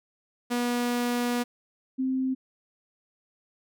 sawtooth / sine tone pair in turn, 242.3 / 261.3 Hz, B3 / C4, -33 / -2 cents, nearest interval minor second, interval 131 cents, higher second, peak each -21 / -24 dBFS, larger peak first, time 0.5-1.44 / 1.98-2.35 s, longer first, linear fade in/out 20 ms, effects none

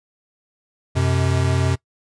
square tone pair together, 90.7 / 128.4 Hz, F#2 / C3, -34 / -32 cents, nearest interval tritone, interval 602 cents, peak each -20 dBFS, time 0.95-1.76 s, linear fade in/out 20 ms, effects noise-tail reverb RT60 0.1 s tail -21 dB re dry + resampled to 22050 Hz

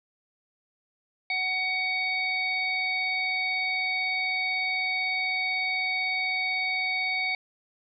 harmonic tone, 747 Hz, F#5, 16 cents sharp, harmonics 1 / 3 / 5 / 6, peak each -35 / -26 / -38 / -37 dBFS, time 1.3-7.35 s, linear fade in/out 2 ms, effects none

